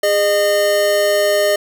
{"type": "tone pair together", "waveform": "square", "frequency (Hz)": [410.2, 610], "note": ["G#4", "D#5"], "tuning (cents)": [-21, -34], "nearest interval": "perfect fifth", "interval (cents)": 687, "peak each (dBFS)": [-20, -14], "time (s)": [0.03, 1.56], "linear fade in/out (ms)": 5, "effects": []}